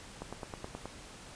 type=click train; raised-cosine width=1 ms; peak=-25 dBFS; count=7; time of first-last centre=0.22-0.856 s; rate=9.43 Hz; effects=pink hiss -50 dBFS RMS until 1.35 s + resampled to 22050 Hz